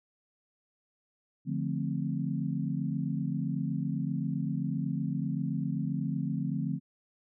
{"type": "chord", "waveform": "sine", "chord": "D minor seventh", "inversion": "none", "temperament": "equal", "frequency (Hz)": [146.83, 174.61, 220, 261.6], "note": ["D3", "F3", "A3", "C4"], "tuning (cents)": [0, 0, 0, 0], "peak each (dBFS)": [-33, -34, -36, -36], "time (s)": [1.45, 6.8], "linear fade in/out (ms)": 50, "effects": []}